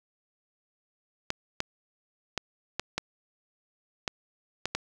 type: clicks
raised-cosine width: 0.2 ms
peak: -11 dBFS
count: 8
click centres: 1.304 / 1.604 / 2.377 / 2.796 / 2.98 / 4.078 / 4.656 / 4.75 s
effects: none